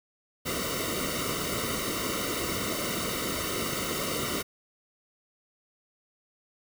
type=noise with comb filter; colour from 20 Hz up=pink; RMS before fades=-31 dBFS; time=0.45-4.43 s; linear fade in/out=20 ms; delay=1.2 ms; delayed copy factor=-1; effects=none